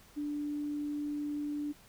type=tone; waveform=sine; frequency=293.7 Hz; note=D4; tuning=in tune; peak=-33 dBFS; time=0.16-1.73 s; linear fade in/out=20 ms; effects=pink hiss -59 dBFS RMS until 1.88 s